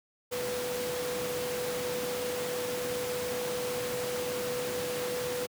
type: tone in noise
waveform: sine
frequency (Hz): 493.9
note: B4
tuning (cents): 0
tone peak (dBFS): -32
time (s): 0.31-5.47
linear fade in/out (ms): 20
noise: pink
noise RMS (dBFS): -36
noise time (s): 0.31-5.47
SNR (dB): +1
effects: high-pass 150 Hz 12 dB/octave

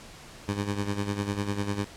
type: tone with tremolo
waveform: 15% pulse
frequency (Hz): 101.4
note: G#2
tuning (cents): -41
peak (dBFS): -19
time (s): 0.48-1.85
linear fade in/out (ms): 5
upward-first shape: sine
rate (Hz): 10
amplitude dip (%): 65
effects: pink hiss -47 dBFS RMS until 1.96 s + low-pass 9000 Hz 12 dB/octave

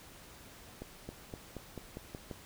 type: accelerating click train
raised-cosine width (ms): 2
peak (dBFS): -28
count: 8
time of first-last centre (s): 0.82-2.312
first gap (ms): 270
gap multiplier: 0.92
effects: pink hiss -54 dBFS RMS until 2.45 s

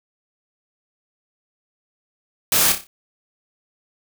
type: noise with echo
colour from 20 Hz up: white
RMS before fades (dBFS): -17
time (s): 2.52-2.72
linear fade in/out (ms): 2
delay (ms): 30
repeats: 5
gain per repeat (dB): -7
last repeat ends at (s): 2.87
effects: none

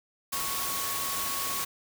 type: tone in noise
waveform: sine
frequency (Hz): 1108.7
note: C#6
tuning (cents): 0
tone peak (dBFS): -36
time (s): 0.32-1.65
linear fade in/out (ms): 10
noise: white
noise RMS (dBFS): -32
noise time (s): 0.32-1.65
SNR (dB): -7
effects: none

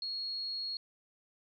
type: tone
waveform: sine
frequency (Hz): 4308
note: C8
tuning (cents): +50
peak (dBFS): -35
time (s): 0.02-0.77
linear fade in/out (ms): 2
effects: none

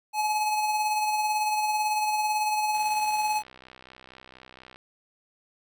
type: tone with tremolo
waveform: square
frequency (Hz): 851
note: G#5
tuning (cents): +42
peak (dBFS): -23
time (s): 0.13-3.43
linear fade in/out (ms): 50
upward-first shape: sine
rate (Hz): 18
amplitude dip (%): 35
type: click train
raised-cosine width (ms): 0.3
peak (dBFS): -31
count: 130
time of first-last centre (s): 2.75-4.759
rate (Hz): 64.2
effects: none

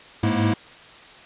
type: tone cluster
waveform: square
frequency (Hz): 102.8 / 107.3 / 212.1 / 237.7 / 326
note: G#2 / A2 / G#3 / A#3 / E4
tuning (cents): -17 / -43 / +37 / +34 / -19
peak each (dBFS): -26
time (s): 0.23-0.54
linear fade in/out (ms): 5
effects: white hiss -45 dBFS RMS until 1.25 s + resampled to 8000 Hz

